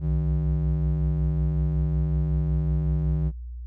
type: ring-modulated tone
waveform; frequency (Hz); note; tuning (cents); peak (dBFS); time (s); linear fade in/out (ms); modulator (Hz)
triangle; 110; A2; 0; -16; 0-3.32; 50; 44.6
effects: added 60 Hz sine -33 dBFS peak until 3.66 s